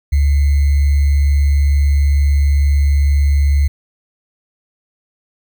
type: tone with sample-and-hold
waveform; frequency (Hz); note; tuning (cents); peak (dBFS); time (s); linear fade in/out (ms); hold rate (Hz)
sine; 71.1; C#2; +45; -9; 0.12-3.68; 10; 2100
effects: none